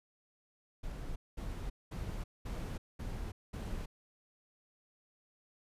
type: noise bursts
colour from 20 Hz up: brown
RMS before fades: -40 dBFS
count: 6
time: 0.83-3.86 s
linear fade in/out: 10 ms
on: 330 ms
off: 210 ms
effects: resampled to 32000 Hz